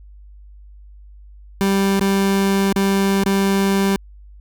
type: tone with dropouts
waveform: 30% pulse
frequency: 196 Hz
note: G3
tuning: in tune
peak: -12 dBFS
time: 1.61-3.96 s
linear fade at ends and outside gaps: 0 ms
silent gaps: 1.994-2.01 / 2.726-2.761 / 3.237-3.261 s
effects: added 50 Hz sine -39 dBFS peak until 4.4 s